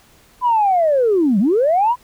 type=linear two-way sweep; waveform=sine; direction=down then up; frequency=1014 to 181.8 to 1014 Hz; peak=-11 dBFS; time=0.41-1.96 s; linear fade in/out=50 ms; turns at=1.39 s; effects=tanh soft clip ceiling -7 dBFS + pink hiss -51 dBFS RMS until 2.03 s